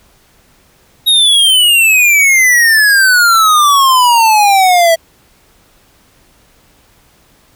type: exponential sweep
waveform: square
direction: down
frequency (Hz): 3801 to 650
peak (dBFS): -6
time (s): 1.06-4.96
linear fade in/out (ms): 20
effects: pink hiss -49 dBFS RMS until 7.55 s